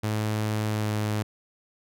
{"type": "tone with pitch glide", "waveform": "sawtooth", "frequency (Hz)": [107.5, 106.33], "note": ["A2", "G#2"], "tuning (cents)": [-40, 41], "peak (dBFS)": -21, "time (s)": [0.03, 1.23], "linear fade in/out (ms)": 10, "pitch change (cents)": -19, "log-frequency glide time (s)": [0.68, 0.9], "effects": []}